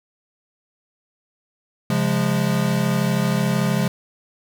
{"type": "chord", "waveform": "square", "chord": "Db major", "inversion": "none", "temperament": "equal with one note detuned", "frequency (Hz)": [136.13, 174.61, 207.7], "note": ["Db3", "F3", "Ab3"], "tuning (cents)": [-31, 0, 0], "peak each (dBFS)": -23, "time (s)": [1.9, 3.88], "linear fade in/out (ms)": 2, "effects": []}